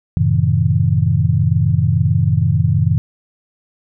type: chord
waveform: sine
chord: F# diminished seventh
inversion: none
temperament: just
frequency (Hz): 92.5 / 111 / 133.2 / 159.84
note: F#2 / A2 / C3 / Eb3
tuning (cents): 0 / +16 / +31 / +47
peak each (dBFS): -17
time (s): 0.17-2.98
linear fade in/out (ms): 0
effects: none